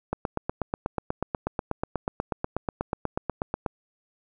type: click train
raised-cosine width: 1 ms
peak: -12 dBFS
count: 30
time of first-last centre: 0.13-3.662 s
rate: 8.21 Hz
effects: none